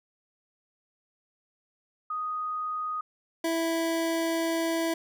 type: tone pair in turn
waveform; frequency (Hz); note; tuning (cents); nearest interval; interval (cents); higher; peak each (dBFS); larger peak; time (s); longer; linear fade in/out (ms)
sine / 25% pulse; 1244.5 / 329.6; D#6 / E4; 0 / 0; octave + major seventh; 2300; first; -29 / -22; second; 2.1-3.01 / 3.44-4.94; second; 5
effects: none